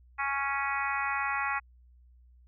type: harmonic tone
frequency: 277.2 Hz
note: C#4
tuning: in tune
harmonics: 3 / 4 / 5 / 6 / 7 / 8 / 9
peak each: -35 / -34 / -35 / -39 / -35 / -40 / -38 dBFS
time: 0.18-1.6 s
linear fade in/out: 20 ms
effects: added 61 Hz sine -55 dBFS peak until 2.47 s